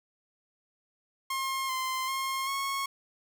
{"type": "tone with pitch steps", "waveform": "sawtooth", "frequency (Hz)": [1069, 1041, 1070, 1096], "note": ["C6", "C6", "C6", "C#6"], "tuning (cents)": [37, -9, 38, -20], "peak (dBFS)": -26, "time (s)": [1.3, 2.86], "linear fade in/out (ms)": 5, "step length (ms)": 390, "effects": []}